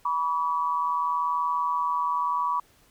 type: tone pair together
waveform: sine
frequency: 978 / 1138.7 Hz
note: B5 / C#6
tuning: -17 / +46 cents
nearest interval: minor third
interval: 263 cents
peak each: -26 dBFS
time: 0.05-2.6 s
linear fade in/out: 5 ms
effects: pink hiss -60 dBFS RMS until 2.9 s